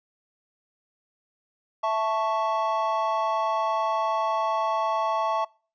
triangle chord, A major, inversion second, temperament equal, 659.3 / 880 / 1108.7 Hz, E5 / A5 / C#6, 0 / 0 / 0 cents, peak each -25 dBFS, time 1.83-5.45 s, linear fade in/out 10 ms, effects noise-tail reverb RT60 0.4 s tail -25 dB re dry + resampled to 16000 Hz

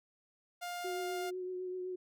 sawtooth tone, 705 Hz, F5, 16 cents sharp, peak -35 dBFS, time 0.61-1.31 s, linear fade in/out 20 ms
sine tone with vibrato, 366.8 Hz, F#4, 15 cents flat, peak -37 dBFS, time 0.84-1.96 s, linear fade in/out 10 ms, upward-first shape triangle, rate 7.9 Hz, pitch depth 24 cents each way
effects none

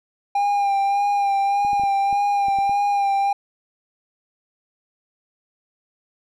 triangle tone with vibrato, 802 Hz, G5, 39 cents sharp, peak -15 dBFS, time 0.35-3.33 s, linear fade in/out 5 ms, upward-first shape sine, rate 1.7 Hz, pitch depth 26 cents each way
clicks, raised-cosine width 3 ms, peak -25 dBFS, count 8, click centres 1.649 / 1.732 / 1.797 / 1.836 / 2.128 / 2.484 / 2.587 / 2.695 s
effects none

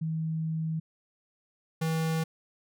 sine / square tone pair in turn, 160.1 / 161.21 Hz, D#3 / E3, +50 / -38 cents, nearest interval unison, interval 12 cents, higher second, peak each -28 / -27 dBFS, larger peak second, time 0.01-0.8 / 1.81-2.24 s, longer first, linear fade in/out 10 ms, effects none

